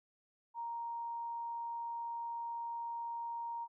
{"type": "tone", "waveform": "sine", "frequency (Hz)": 934, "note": "A#5", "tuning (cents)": 3, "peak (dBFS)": -38, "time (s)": [0.54, 3.68], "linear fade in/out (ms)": 50, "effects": []}